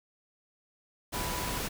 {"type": "tone in noise", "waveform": "sine", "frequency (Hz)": 987.8, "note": "B5", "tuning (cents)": 0, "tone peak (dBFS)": -39, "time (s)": [1.13, 1.59], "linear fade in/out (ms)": 20, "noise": "pink", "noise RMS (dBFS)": -34, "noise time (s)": [1.12, 1.69], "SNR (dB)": -8, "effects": []}